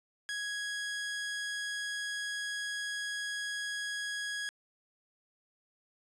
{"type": "tone", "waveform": "sawtooth", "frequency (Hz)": 1661.2, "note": "G#6", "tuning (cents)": 0, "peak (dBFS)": -31, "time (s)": [0.29, 4.49], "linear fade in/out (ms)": 0, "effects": ["resampled to 22050 Hz", "12-bit"]}